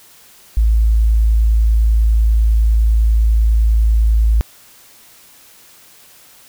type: tone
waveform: sine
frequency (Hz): 55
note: A1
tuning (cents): 0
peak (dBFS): -9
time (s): 0.57-4.41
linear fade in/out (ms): 0
effects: white hiss -45 dBFS RMS until 6.48 s

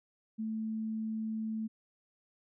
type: tone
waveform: sine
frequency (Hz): 220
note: A3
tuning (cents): 0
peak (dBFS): -33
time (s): 0.38-1.68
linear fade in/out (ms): 20
effects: none

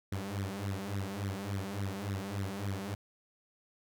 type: tone with flanger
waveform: sawtooth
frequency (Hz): 98.8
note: G2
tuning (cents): +14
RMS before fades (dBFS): -37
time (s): 0.12-2.95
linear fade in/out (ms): 5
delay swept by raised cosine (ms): 0.52 to 5.62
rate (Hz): 3.5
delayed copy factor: +0.85
effects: none

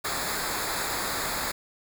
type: noise with comb filter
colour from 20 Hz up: pink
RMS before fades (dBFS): -30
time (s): 0.04-1.52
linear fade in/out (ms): 10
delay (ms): 0.34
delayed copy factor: -0.75
effects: none

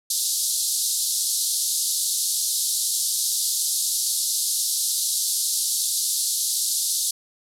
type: band-pass noise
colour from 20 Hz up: white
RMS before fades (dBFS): -24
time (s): 0.1-7.11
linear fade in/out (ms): 5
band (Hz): 3800 to 12000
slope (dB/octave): 48
effects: none

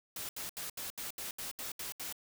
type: noise bursts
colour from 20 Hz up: white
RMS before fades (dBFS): -41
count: 10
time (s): 0.16-2.126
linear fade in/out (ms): 2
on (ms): 130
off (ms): 74
effects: none

